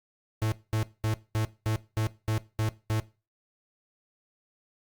45% pulse tone bursts, 109.3 Hz, A2, 11 cents flat, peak -25 dBFS, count 9, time 0.42-3 s, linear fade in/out 0 ms, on 100 ms, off 210 ms, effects noise-tail reverb RT60 0.3 s tail -18 dB re dry + Opus 48 kbps

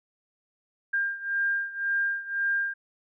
sine beating tone pair, 1600 / 1601.9 Hz, G6 / G6, +35 / +37 cents, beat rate 1.9 Hz, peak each -27 / -30 dBFS, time 0.93-2.74 s, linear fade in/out 10 ms, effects none

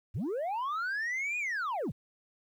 sine linear two-way sweep, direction up then down, 69.6 to 2489 to 69.6 Hz, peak -28 dBFS, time 0.14-1.92 s, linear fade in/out 20 ms, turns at 1.38 s, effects tanh soft clip ceiling -30 dBFS + 11-bit

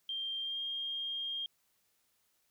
sine tone with pitch glide, 3177 to 3219 Hz, G7 to G7, +23 to +45 cents, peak -35 dBFS, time 0.09-1.46 s, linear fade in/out 2 ms, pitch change +22 cents, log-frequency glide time 0.41-0.6 s, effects white hiss -75 dBFS RMS until 2.5 s

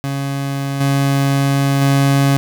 30% pulse tone with level steps, 138.59 Hz, C#3, in tune, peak -16 / -10 / -8 dBFS, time 0.04-2.37 s, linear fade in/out 0 ms, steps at 0.8 / 1.81 s, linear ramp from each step 10 ms, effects none

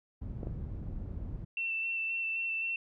white low-pass noise, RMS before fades -39 dBFS, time 0.21-1.45 s, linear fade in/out 10 ms, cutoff 110 Hz, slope 12 dB/octave
clicks, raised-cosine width 2 ms, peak -26 dBFS, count 2, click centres 0.432 / 0.471 s
sine tone with vibrato, 2685 Hz, E7, 31 cents sharp, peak -31 dBFS, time 1.57-2.76 s, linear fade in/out 2 ms, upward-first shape square, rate 3.8 Hz, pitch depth 13 cents each way
effects none

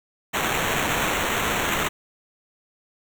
blue noise with sample-and-hold, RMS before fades -24 dBFS, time 0.33-1.89 s, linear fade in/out 20 ms, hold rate 4900 Hz, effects none

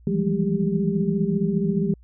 sine tone cluster, 160.4 / 169.1 / 193.7 / 208.4 / 397.3 Hz, E3 / E3 / G3 / G#3 / G4, -47 / +44 / -20 / +6 / +23 cents, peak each -30 / -25 / -25 / -25 / -27 dBFS, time 0.07-1.94 s, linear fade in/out 2 ms, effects added 59 Hz sine -47 dBFS peak until 2.03 s

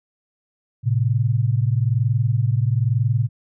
sine tone pair together, 111.25 / 132.3 Hz, A2 / C3, +20 / +20 cents, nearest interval minor third, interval 300 cents, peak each -18 / -20 dBFS, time 0.83-3.29 s, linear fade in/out 50 ms, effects none

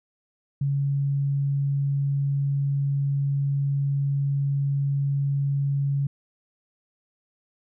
sine tone, 139.9 Hz, C#3, 16 cents sharp, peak -21 dBFS, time 0.61-6.07 s, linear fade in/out 5 ms, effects none

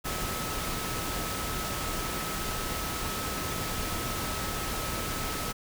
sine tone in noise, 1292 Hz, E6, 35 cents flat, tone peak -39 dBFS, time 0.04-5.53 s, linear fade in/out 20 ms, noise pink, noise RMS -33 dBFS, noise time 0.04-5.53 s, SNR -9 dB, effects none

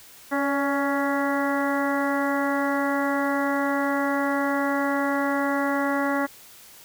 harmonic tone with a mistuned harmonic, 279.2 Hz, C#4, 13 cents sharp, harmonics 1 / 2 / 3 / 4 / 5 / 6 / 7, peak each -25 / -28 / -30 / -31 / -32 / -33 / -33 dBFS, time 0.31-6.27 s, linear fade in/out 20 ms, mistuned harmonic 2, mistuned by +31 cents, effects white hiss -48 dBFS RMS until 6.84 s

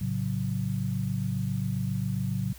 sine chord, F# minor, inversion first, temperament equal with one note detuned, 110 / 137.24 / 185 Hz, A2 / C#3 / F#3, 0 / -17 / 0 cents, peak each -31 dBFS, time 0.01-2.53 s, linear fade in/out 5 ms, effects added 60 Hz sine -46 dBFS peak until 2.58 s + white hiss -51 dBFS RMS until 2.58 s

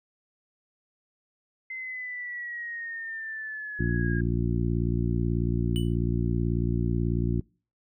sine exponential sweep, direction down, 2069 to 1625 Hz, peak -33 dBFS, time 1.7-4.21 s, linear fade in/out 5 ms
harmonic tone, 58.27 Hz, A#1, in tune, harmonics 1 / 2 / 3 / 4 / 5 / 6, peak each -29 / -28 / -30 / -34 / -34 / -34 dBFS, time 3.79-7.41 s, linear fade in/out 10 ms
square tone with exponential decay, 2972 Hz, F#7, 7 cents sharp, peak -32 dBFS, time 5.76-5.95 s, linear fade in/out 0 ms, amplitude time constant 41 ms
effects noise-tail reverb RT60 0.4 s tail -26 dB re dry

